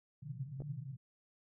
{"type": "band-pass noise", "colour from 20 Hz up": "pink", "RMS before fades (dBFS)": -44, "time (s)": [0.22, 0.97], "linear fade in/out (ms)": 10, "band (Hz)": [120, 160], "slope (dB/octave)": 96}
{"type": "clicks", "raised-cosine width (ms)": 2, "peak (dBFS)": -35, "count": 2, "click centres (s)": [0.604, 0.62]}
{"effects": []}